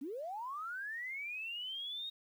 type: linear sweep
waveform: sine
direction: up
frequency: 247.2 to 3764 Hz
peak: -39 dBFS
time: 0.01-2.1 s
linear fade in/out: 10 ms
effects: 11-bit